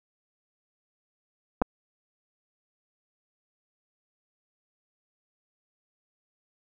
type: clicks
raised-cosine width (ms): 1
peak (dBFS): -10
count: 2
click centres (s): 1.617 / 1.621
effects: none